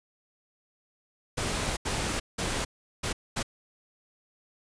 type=noise bursts at uneven times; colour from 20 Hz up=pink; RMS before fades=-30 dBFS; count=5; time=1.37-1.77 / 1.85-2.2 / 2.38-2.65 / 3.03-3.13 / 3.36-3.43 s; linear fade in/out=10 ms; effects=resampled to 22050 Hz